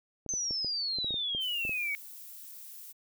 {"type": "clicks", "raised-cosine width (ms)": 2, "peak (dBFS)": -29, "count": 11, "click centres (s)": [0.263, 0.338, 0.509, 0.646, 0.986, 1.045, 1.107, 1.142, 1.349, 1.651, 1.694]}
{"type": "exponential sweep", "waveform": "sine", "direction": "down", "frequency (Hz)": [6272, 2217], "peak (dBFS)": -30, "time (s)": [0.29, 1.95], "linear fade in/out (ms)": 0}
{"type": "noise", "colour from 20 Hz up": "violet", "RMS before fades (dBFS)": -47, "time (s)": [1.4, 2.93], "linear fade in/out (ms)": 20}
{"effects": []}